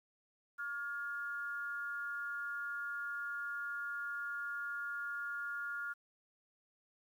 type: tone with amplitude modulation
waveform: sine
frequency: 1413 Hz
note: F6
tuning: 20 cents sharp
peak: -35 dBFS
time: 0.58-5.94 s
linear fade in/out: 20 ms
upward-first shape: sine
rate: 275 Hz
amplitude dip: 65%
effects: 11-bit